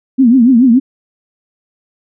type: tone with vibrato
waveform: sine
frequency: 246.4 Hz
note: B3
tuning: 4 cents flat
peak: -4 dBFS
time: 0.18-0.8 s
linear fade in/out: 20 ms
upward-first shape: triangle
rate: 7 Hz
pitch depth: 190 cents each way
effects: none